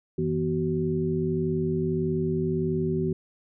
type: tone cluster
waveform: sine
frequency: 89.7 / 161 / 242.6 / 376 Hz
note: F2 / E3 / B3 / F#4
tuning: +47 / -41 / -31 / +28 cents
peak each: -36 / -27 / -31 / -27 dBFS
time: 0.18-3.13 s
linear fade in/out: 5 ms
effects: none